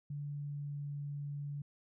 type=tone with pitch glide; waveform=sine; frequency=144.8 to 143.88 Hz; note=D3 to D3; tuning=-24 to -35 cents; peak=-38 dBFS; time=0.1-1.62 s; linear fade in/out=5 ms; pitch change=-11 cents; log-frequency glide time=0.23-0.91 s; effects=none